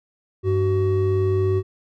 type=tone pair together; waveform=triangle; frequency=98 / 376.2 Hz; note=G2 / F#4; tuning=0 / +29 cents; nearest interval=octave + major seventh; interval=2329 cents; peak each=-18 dBFS; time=0.43-1.63 s; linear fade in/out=50 ms; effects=none